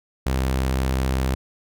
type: tone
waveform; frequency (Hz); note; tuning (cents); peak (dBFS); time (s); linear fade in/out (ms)
sawtooth; 65.41; C2; 0; -16; 0.26-1.35; 5
effects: none